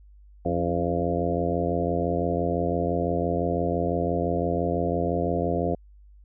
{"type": "harmonic tone with a mistuned harmonic", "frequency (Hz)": 85.9, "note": "F2", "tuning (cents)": -28, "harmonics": [1, 2, 3, 4, 5, 6, 7, 8], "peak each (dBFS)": [-31, -30, -31, -32, -31, -30, -33, -30], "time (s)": [0.45, 5.75], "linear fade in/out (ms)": 5, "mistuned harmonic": 3, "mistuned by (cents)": 65, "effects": ["added 50 Hz sine -48 dBFS peak until 6.24 s"]}